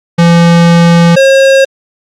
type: tone pair in turn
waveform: square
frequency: 170 / 539.7 Hz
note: F3 / C#5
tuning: -46 / -46 cents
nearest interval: octave + minor sixth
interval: 2000 cents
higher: second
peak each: -3 dBFS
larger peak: neither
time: 0.18-1.16 / 1.16-1.65 s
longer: first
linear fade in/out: 10 ms
effects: low-pass 6000 Hz 12 dB/octave + Opus 48 kbps